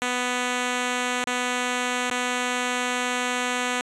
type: tone with dropouts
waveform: 5% pulse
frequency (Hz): 247.9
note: B3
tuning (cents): +7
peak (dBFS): -12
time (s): 0.02-3.81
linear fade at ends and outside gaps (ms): 0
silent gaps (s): 1.241-1.272 / 2.101-2.112
effects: resampled to 24000 Hz